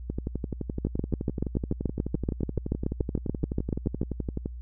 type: two click trains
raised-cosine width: 3 ms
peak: -13 / -17 dBFS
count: 23 / 52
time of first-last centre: 0.85-4.015 / 0.1-4.459 s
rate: 6.95 / 11.7 Hz
effects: added 60 Hz sine -36 dBFS peak until 4.61 s